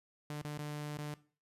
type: tone with dropouts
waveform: sawtooth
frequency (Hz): 148.6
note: D3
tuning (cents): +21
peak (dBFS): -35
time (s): 0.3-1.14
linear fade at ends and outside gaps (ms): 2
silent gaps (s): 0.418-0.447 / 0.577-0.59 / 0.972-0.986
effects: noise-tail reverb RT60 0.4 s tail -18 dB re dry + resampled to 32000 Hz